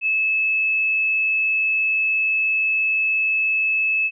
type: tone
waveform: sine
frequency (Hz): 2603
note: E7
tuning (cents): -22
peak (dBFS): -17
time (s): 0.01-4.11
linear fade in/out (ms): 50
effects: none